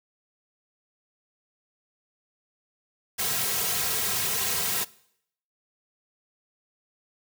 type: noise with comb filter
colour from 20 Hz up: white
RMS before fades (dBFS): -27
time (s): 3.18-4.85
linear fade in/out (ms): 20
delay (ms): 3.4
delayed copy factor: -1
effects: noise-tail reverb RT60 0.7 s tail -21 dB re dry